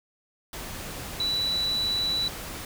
sine tone in noise, 3951 Hz, B7, in tune, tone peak -24 dBFS, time 1.2-2.28 s, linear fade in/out 2 ms, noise pink, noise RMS -37 dBFS, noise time 0.53-2.65 s, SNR +10 dB, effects none

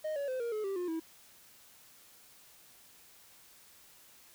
triangle tone with pitch steps, 620 / 565.3 / 515.4 / 469.9 / 428.4 / 390.6 / 356.1 / 324.7 Hz, D#5 / C#5 / C5 / A#4 / A4 / G4 / F4 / E4, -6 / +34 / -26 / +14 / -46 / -6 / +34 / -26 cents, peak -31 dBFS, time 0.04-1 s, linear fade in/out 10 ms, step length 120 ms, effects white hiss -59 dBFS RMS until 4.34 s

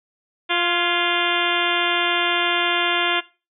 harmonic tone with a mistuned harmonic, 349.2 Hz, F4, in tune, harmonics 1 / 2 / 3 / 4 / 5 / 6 / 7 / 8 / 9 / 10, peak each -27 / -27 / -27 / -27 / -27 / -27 / -27 / -27 / -27 / -27 dBFS, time 0.49-3.21 s, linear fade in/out 20 ms, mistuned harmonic 5, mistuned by -48 cents, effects noise-tail reverb RT60 0.3 s tail -19 dB re dry

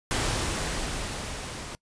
pink noise with level ramp, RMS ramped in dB -26 to -38 dBFS, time 0.11-1.75 s, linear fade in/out 0 ms, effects noise-tail reverb RT60 0.1 s tail -24 dB re dry + resampled to 22050 Hz

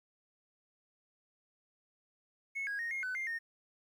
triangle tone with pitch steps, 2193 / 1645 / 1860 / 2141 / 1506 / 2107 / 1841 Hz, C#7 / G#6 / A#6 / C7 / F#6 / C7 / A#6, -19 / -17 / -4 / +39 / +30 / +12 / -22 cents, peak -32 dBFS, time 2.55-3.39 s, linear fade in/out 20 ms, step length 120 ms, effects tanh soft clip ceiling -31 dBFS + 12-bit

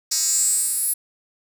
10% pulse tone with high-pass filter sweep, 316.6 Hz, D#4, 30 cents sharp, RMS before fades -21 dBFS, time 0.11-0.94 s, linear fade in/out 10 ms, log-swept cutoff 6100 to 11000 Hz, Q 6.1, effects none

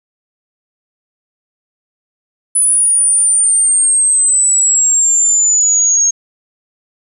sine exponential sweep, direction down, 10000 to 6500 Hz, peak -8 dBFS, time 2.55-6.11 s, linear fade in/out 10 ms, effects none

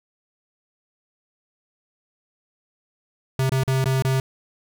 square tone with dropouts, 132.3 Hz, C3, 20 cents sharp, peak -19 dBFS, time 3.39-4.2 s, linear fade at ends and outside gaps 2 ms, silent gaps 3.495-3.519 / 3.636-3.677 / 3.843-3.857 / 4.023-4.048 s, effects none

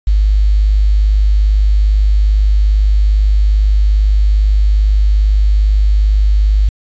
sine tone with quantisation, 51.2 Hz, G#1, 24 cents flat, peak -7 dBFS, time 0.07-6.69 s, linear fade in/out 5 ms, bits 6, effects resampled to 16000 Hz

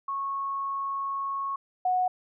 sine tone pair in turn, 1100 / 734.2 Hz, C#6 / F#5, -14 / -14 cents, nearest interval perfect fifth, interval 700 cents, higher first, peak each -28 / -22 dBFS, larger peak second, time 0.08-1.56 / 1.85-2.08 s, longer first, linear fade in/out 5 ms, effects none

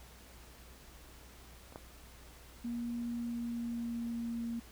clicks, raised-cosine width 1 ms, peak -39 / -30 dBFS, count 2, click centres 1.724 / 1.759 s
sine tone with pitch glide, 237 to 232.7 Hz, A#3 to A#3, +29 to -3 cents, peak -35 dBFS, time 2.64-4.6 s, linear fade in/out 10 ms, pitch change -32 cents, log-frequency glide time 2.99-4.41 s
effects added 60 Hz sine -56 dBFS peak until 4.71 s + pink hiss -57 dBFS RMS until 4.71 s

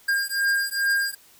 square beating tone pair, 1608 / 1610.4 Hz, G6 / G6, +44 / +46 cents, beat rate 2.4 Hz, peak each -25 dBFS, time 0.08-1.15 s, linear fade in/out 10 ms, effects white hiss -54 dBFS RMS until 1.39 s

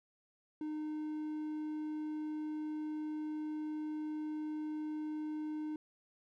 triangle tone, 306.2 Hz, D#4, 28 cents flat, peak -35 dBFS, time 0.61-5.76 s, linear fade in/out 2 ms, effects none

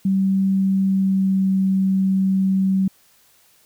sine tone with pitch glide, 192.7 to 191.26 Hz, G3 to G3, -29 to -42 cents, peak -15 dBFS, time 0.05-2.88 s, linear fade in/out 5 ms, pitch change -13 cents, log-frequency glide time 0.77-1.48 s, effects white hiss -56 dBFS RMS until 3.65 s

